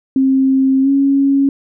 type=tone with pitch glide; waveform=sine; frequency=266.3 to 276 Hz; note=C4 to C#4; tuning=+31 to -7 cents; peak=-9 dBFS; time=0.16-1.49 s; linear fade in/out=2 ms; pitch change=+62 cents; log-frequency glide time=0.82-0.89 s; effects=none

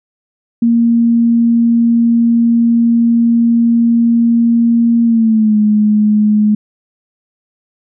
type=tone with pitch glide; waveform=sine; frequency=233.1 to 211.3 Hz; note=A#3 to G#3; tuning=0 to +30 cents; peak=-7 dBFS; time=0.62-6.55 s; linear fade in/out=5 ms; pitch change=-170 cents; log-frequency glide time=5.04-5.57 s; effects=none

